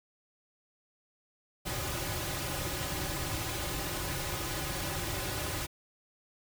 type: noise with comb filter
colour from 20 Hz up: pink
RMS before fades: -35 dBFS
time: 1.65-5.67 s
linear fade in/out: 20 ms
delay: 4.4 ms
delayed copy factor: -1
effects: none